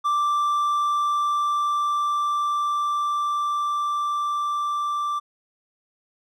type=tone with level ramp; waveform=triangle; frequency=1174.7 Hz; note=D6; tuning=in tune; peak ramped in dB=-17 to -21 dBFS; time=0.04-5.2 s; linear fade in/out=20 ms; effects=none